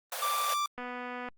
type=high-pass noise; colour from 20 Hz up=pink; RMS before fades=-36 dBFS; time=0.12-0.54 s; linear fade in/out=2 ms; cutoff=490 Hz; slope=96 dB/octave
type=tone; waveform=45% pulse; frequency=1174.7 Hz; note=D6; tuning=in tune; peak=-28 dBFS; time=0.22-0.66 s; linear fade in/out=2 ms
type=click train; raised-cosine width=0.5 ms; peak=-25 dBFS; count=126; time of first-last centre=0.78-1.286 s; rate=247 Hz
effects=Opus 24 kbps

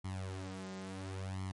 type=tone with flanger; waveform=sawtooth; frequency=94.9 Hz; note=F#2; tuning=44 cents sharp; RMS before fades=-42 dBFS; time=0.04-1.52 s; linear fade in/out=10 ms; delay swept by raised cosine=0.94 to 4.94 ms; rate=0.72 Hz; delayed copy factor=+1; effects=MP3 48 kbps

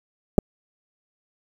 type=clicks; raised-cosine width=2 ms; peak=-4 dBFS; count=2; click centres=0.382 / 0.387 s; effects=7-bit

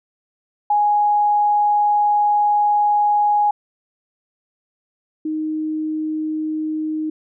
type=tone pair in turn; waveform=sine; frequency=830.6 / 311.1 Hz; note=G#5 / D#4; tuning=0 / 0 cents; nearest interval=octave + perfect fourth; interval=1700 cents; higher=first; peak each=-13 / -20 dBFS; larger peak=first; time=0.7-3.51 / 5.25-7.1 s; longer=first; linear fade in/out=5 ms; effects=none

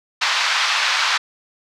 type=band-pass noise; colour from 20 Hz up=pink; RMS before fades=-19 dBFS; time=0.21-1.18 s; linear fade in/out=10 ms; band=1000 to 5300 Hz; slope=24 dB/octave; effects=none

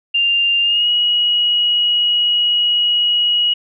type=tone with pitch glide; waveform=sine; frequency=2794 to 2904 Hz; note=F7 to F#7; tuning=0 to -33 cents; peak=-12 dBFS; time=0.14-3.54 s; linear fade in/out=10 ms; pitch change=+67 cents; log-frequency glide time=0.62-0.89 s; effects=none

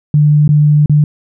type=tone with dropouts; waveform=sine; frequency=148.9 Hz; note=D3; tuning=24 cents sharp; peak=-5 dBFS; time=0.14-1.04 s; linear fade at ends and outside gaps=2 ms; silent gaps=0.478-0.49 / 0.86-0.896 s; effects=none

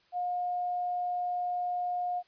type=tone; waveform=sine; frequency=715 Hz; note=F5; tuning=41 cents sharp; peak=-29 dBFS; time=0.12-2.23 s; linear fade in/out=50 ms; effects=white hiss -66 dBFS RMS until 2.27 s + resampled to 11025 Hz

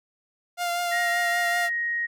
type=tone with vibrato; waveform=sawtooth; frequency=698.5 Hz; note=F5; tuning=in tune; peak=-21 dBFS; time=0.57-1.7 s; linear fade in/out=50 ms; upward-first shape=triangle; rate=5.2 Hz; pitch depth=22 cents each way
type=tone; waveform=sine; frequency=1879 Hz; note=A#6; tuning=13 cents sharp; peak=-24 dBFS; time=0.91-2.07 s; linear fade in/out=20 ms
effects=none

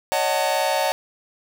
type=chord; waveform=45% pulse; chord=D# half-diminished seventh; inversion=third; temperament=just; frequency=560 / 622.3 / 746.7 / 896 Hz; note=C#5 / D#5 / F#5 / A5; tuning=+18 / 0 / +16 / +31 cents; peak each=-25 dBFS; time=0.12-0.92 s; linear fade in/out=0 ms; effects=none

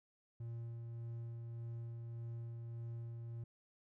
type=tone with tremolo; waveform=triangle; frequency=116.54 Hz; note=A#2; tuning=in tune; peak=-40 dBFS; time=0.4-3.44 s; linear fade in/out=5 ms; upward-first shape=sine; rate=1.7 Hz; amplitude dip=25%; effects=none

